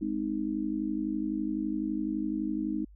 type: chord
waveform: sine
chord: Ab major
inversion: none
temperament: just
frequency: 207.7 / 259.6 / 311.5 Hz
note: Ab3 / C4 / Eb4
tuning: 0 / -13 / +2 cents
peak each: -34 / -35 / -31 dBFS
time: 0.01-2.85 s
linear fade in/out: 10 ms
effects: added 50 Hz sine -50 dBFS peak until 2.95 s